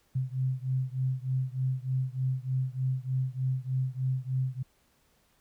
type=beating tone pair; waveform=sine; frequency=128.8 / 132.1 Hz; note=C3 / C3; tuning=-27 / +17 cents; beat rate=3.3 Hz; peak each=-30 / -31 dBFS; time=0.15-4.63 s; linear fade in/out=10 ms; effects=pink hiss -68 dBFS RMS until 5.4 s